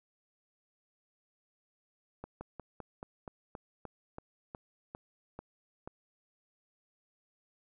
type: slowing click train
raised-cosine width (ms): 1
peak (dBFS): -28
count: 13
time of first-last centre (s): 2.24-5.875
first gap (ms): 170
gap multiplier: 1.1
effects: none